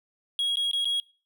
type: tone with dropouts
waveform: triangle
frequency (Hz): 3302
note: G#7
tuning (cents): -11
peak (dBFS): -22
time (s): 0.39-1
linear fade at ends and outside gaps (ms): 1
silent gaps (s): 0.557-0.57 / 0.713-0.732 / 0.846-0.854
effects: noise-tail reverb RT60 0.4 s tail -25 dB re dry